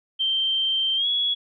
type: tone with pitch glide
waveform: sine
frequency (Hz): 3136 to 3361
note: G7 to G#7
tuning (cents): 0 to +20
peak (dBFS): -20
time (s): 0.19-1.35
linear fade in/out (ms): 20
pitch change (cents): +120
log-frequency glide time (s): 0.96-1.07
effects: none